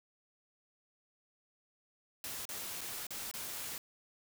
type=noise with dropouts; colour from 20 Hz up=white; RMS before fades=-42 dBFS; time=2.24-3.78 s; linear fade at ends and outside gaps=1 ms; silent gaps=2.453-2.49 / 2.809-2.814 / 3.068-3.106 / 3.313-3.339 s; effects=none